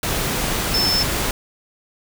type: tone in noise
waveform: sine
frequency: 5280 Hz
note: E8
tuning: 2 cents sharp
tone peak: -17 dBFS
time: 0.74-1.03 s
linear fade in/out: 2 ms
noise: pink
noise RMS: -22 dBFS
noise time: 0.03-1.31 s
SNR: +2 dB
effects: none